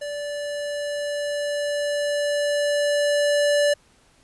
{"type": "tone with level ramp", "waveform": "square", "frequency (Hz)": 582, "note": "D5", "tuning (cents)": -16, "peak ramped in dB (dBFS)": [-29, -17], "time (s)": [0.01, 3.74], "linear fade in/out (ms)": 10, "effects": ["pink hiss -58 dBFS RMS until 4.23 s", "resampled to 24000 Hz"]}